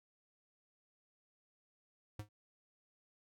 square tone with exponential decay, 104.7 Hz, G#2, 15 cents sharp, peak -39 dBFS, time 2.19-2.29 s, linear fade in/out 5 ms, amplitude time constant 21 ms, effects none

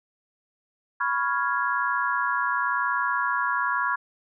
sine chord, C# dominant seventh, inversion third, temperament equal, 987.8 / 1108.7 / 1396.9 / 1661.2 Hz, B5 / C#6 / E#6 / G#6, 0 / 0 / 0 / 0 cents, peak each -28 dBFS, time 1-3.96 s, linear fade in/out 10 ms, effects none

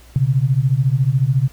sine beating tone pair, 125.7 / 139.7 Hz, B2 / C#3, +31 / +14 cents, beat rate 14 Hz, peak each -16 / -16 dBFS, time 0.16-1.48 s, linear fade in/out 0 ms, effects added 60 Hz sine -43 dBFS peak until 1.52 s + pink hiss -48 dBFS RMS until 1.52 s

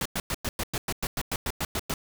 pink noise bursts, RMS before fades -29 dBFS, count 14, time 0.01-1.94 s, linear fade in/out 2 ms, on 45 ms, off 100 ms, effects none

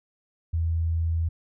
sine tone, 82.41 Hz, E2, in tune, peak -22 dBFS, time 0.53-1.29 s, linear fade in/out 10 ms, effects none

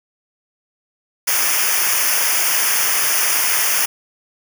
white noise with comb filter, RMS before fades -17 dBFS, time 1.27-3.86 s, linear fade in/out 10 ms, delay 0.25 ms, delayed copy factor -0.95, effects none

